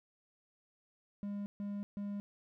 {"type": "tone bursts", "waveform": "triangle", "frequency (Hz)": 202.8, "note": "G#3", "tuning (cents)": -41, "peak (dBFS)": -35, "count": 3, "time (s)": [1.23, 2.2], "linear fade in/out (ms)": 0, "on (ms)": 230, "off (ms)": 140, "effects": []}